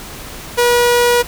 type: tone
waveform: sawtooth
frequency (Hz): 482.5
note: B4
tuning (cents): -40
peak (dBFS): -6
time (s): 0.57-1.23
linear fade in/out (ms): 20
effects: pink hiss -31 dBFS RMS until 1.27 s